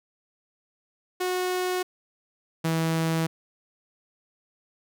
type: tone pair in turn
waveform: sawtooth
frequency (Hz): 365.3 / 162.72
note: F#4 / E3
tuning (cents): -22 / -22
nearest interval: octave + major second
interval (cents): 1400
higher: first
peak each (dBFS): -21 / -19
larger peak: second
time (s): 1.2-1.83 / 2.64-3.27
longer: neither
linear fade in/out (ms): 10
effects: none